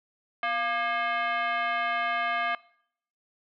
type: tone with frequency modulation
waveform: sine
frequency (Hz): 251.4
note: B3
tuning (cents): +31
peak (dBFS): -25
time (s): 0.43-2.55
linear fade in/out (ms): 2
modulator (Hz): 946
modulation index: 2.3
effects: noise-tail reverb RT60 0.7 s tail -23 dB re dry